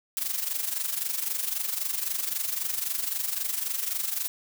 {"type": "noise with amplitude modulation", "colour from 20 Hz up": "blue", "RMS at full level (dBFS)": -27, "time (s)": [0.17, 4.28], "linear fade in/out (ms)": 0, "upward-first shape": "sine", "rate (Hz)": 23.8, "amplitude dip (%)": 70, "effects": []}